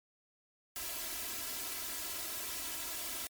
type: noise with comb filter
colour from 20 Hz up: white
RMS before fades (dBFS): -40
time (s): 0.76-3.27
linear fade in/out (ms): 0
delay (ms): 3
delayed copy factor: +0.9
effects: MP3 96 kbps